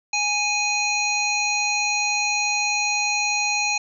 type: harmonic tone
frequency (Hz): 830.6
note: G#5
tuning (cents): 0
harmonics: 1 / 3 / 5 / 7 / 8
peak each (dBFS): -27 / -22 / -28 / -34 / -29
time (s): 0.13-3.78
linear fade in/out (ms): 5
effects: none